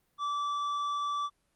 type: tone with tanh clipping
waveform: sine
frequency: 1160 Hz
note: D6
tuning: 22 cents flat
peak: -31 dBFS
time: 0.18-1.3 s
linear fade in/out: 50 ms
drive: 8 dB
effects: pink hiss -74 dBFS RMS until 1.55 s + Opus 32 kbps